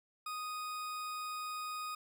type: tone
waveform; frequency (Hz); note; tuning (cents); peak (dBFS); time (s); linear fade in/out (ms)
40% pulse; 1244; D#6; -1; -38; 0.26-1.95; 5
effects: none